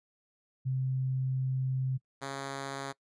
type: tone pair in turn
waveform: sine / 5% pulse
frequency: 130.81 / 137.27 Hz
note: C3 / C#3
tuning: 0 / -17 cents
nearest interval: minor second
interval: 83 cents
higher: second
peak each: -28 / -25 dBFS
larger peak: second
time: 0.65-1.98 / 2.21-2.93 s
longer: first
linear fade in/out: 20 ms
effects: noise-tail reverb RT60 0.1 s tail -23 dB re dry + resampled to 22050 Hz